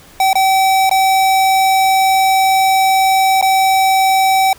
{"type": "tone with dropouts", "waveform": "square", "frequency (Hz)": 767, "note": "G5", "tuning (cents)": -38, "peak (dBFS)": -10, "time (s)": [0.2, 4.53], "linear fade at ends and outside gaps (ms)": 2, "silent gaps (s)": [[0.331, 0.354], [0.895, 0.912], [3.413, 3.425]], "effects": ["pink hiss -42 dBFS RMS until 4.58 s"]}